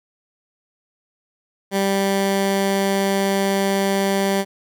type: tone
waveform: 15% pulse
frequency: 196 Hz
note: G3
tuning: in tune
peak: -11 dBFS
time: 1.71-4.45 s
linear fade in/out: 50 ms
effects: none